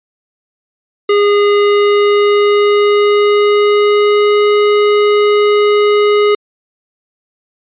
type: tone with pitch glide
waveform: square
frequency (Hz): 410 to 415.7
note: G#4 to G#4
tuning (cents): -22 to +2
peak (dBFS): -8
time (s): 1.09-6.35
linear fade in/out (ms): 5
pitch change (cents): +24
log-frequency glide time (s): 1.61-4.48
effects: resampled to 8000 Hz